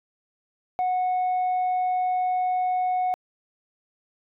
sine tone, 734 Hz, F#5, 14 cents flat, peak -19 dBFS, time 0.79-3.14 s, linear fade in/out 0 ms, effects tanh soft clip ceiling -20 dBFS

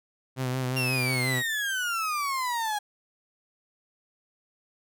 sawtooth tone with vibrato, 128.5 Hz, C3, 31 cents flat, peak -23 dBFS, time 0.36-1.43 s, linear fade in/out 50 ms, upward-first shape sine, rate 5.6 Hz, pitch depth 35 cents each way
35% pulse exponential sweep, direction down, 2794 to 819 Hz, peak -25 dBFS, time 0.76-2.79 s, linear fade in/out 10 ms
effects none

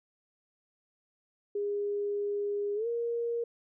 sine tone with pitch glide, 408.5 to 469.2 Hz, G#4 to A#4, -29 to +11 cents, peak -29 dBFS, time 1.55-3.44 s, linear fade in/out 5 ms, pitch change +240 cents, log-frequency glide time 2.75-2.87 s, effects none

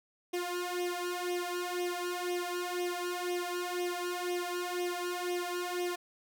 sawtooth tone with flanger, 355 Hz, F4, 28 cents sharp, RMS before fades -35 dBFS, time 0.33-5.96 s, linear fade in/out 10 ms, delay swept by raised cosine 0.33 to 2.13 ms, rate 2 Hz, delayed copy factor +0.8, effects none

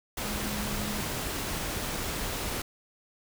sine tone in noise, 208.8 Hz, G#3, 10 cents sharp, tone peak -35 dBFS, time 0.25-1.01 s, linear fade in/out 5 ms, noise pink, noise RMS -33 dBFS, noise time 0.17-2.62 s, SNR -5 dB, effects none

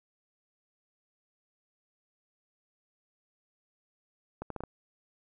accelerating click train, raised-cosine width 1 ms, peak -23 dBFS, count 5, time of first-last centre 4.42-4.637 s, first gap 83 ms, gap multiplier 0.72, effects none

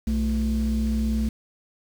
sine tone pair together, 61.74 / 220 Hz, B1 / A3, 0 / 0 cents, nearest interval octave + minor seventh, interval 2200 cents, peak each -22 dBFS, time 0.07-1.29 s, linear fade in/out 5 ms, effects tanh soft clip ceiling -17 dBFS + 7-bit

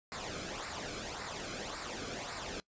pink noise with flanger, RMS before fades -41 dBFS, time 0.12-2.6 s, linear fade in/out 0 ms, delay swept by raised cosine 0.31 to 1.1 ms, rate 1.8 Hz, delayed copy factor -0.65, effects noise-tail reverb RT60 0.1 s tail -22 dB re dry + resampled to 16000 Hz

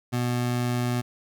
25% pulse tone, 122.3 Hz, B2, 16 cents flat, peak -20 dBFS, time 0.12-1.02 s, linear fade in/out 20 ms, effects none

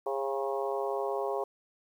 harmonic tone with a mistuned harmonic, 136 Hz, C#3, 33 cents flat, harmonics 3 / 4 / 5 / 6 / 7 / 8, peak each -33 / -35 / -37 / -39 / -40 / -41 dBFS, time 0.06-1.44 s, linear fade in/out 5 ms, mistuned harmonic 5, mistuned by +27 cents, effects 10-bit

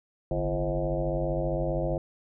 sine tone with frequency modulation, 339.7 Hz, F4, 48 cents flat, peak -25 dBFS, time 0.31-1.98 s, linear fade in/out 2 ms, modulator 95.2 Hz, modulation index 3.5, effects none

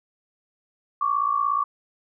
sine tone pair together, 1108.7 / 1165.6 Hz, C#6 / D6, 0 / -13 cents, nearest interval minor second, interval 87 cents, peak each -23 dBFS, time 1.01-1.64 s, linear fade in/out 5 ms, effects none

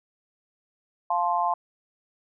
sine chord, F major, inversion none, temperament just, 698.5 / 873.1 / 1047.7 Hz, F5 / A5 / C6, 0 / -14 / +2 cents, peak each -26 dBFS, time 1.1-1.54 s, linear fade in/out 5 ms, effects none

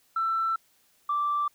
sine tone pair in turn, 1335 / 1170.8 Hz, E6 / D6, +22 / -6 cents, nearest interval major second, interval 228 cents, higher first, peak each -23 dBFS, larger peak neither, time 0.16-0.56 / 1.09-1.48 s, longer first, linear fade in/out 5 ms, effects tanh soft clip ceiling -19 dBFS + white hiss -65 dBFS RMS until 1.54 s

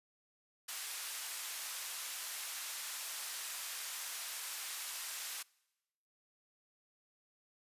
white band-pass noise, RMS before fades -43 dBFS, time 0.68-5.43 s, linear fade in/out 10 ms, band 1000 to 13000 Hz, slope 12 dB/octave, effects noise-tail reverb RT60 1.0 s tail -25 dB re dry + resampled to 32000 Hz

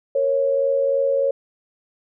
sine tone pair together, 466.2 / 549.3 Hz, A#4 / C#5, 0 / -16 cents, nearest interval minor third, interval 284 cents, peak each -24 / -17 dBFS, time 0.15-1.31 s, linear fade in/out 5 ms, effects none

